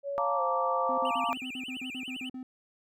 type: tone with pitch glide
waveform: sine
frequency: 562 to 524.4 Hz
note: C#5 to C5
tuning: +24 to +4 cents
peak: -31 dBFS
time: 0.03-1.12 s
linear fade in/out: 50 ms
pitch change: -120 cents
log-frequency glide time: 0.35-0.41 s
type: chord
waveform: sine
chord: Bb major seventh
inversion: second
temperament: just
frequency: 699.2 / 874.1 / 932.3 / 1165.4 Hz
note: F5 / A5 / Bb5 / D6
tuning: +2 / -12 / 0 / -14 cents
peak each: -33 / -36 / -33 / -30 dBFS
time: 0.18-1.33 s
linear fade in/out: 0 ms
type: tone bursts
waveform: triangle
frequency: 257 Hz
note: C4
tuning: 31 cents flat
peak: -35 dBFS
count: 12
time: 0.89-2.43 s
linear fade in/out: 2 ms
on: 88 ms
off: 44 ms
type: tone with vibrato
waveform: triangle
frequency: 2681 Hz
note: E7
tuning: 29 cents sharp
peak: -36 dBFS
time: 1.05-2.29 s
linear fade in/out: 2 ms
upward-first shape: sine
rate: 10 Hz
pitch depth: 220 cents each way
effects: none